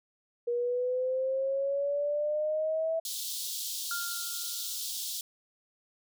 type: exponential sweep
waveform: sine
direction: up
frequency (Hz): 475.4 to 656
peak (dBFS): -27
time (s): 0.47-3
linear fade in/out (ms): 10
type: high-pass noise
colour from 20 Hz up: pink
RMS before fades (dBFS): -36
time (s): 3.05-5.21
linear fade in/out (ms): 2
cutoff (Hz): 3400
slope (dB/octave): 48
type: tone with exponential decay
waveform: triangle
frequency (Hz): 1398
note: F6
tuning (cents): +1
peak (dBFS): -30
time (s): 3.91-4.88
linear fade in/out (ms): 2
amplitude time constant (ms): 210
effects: none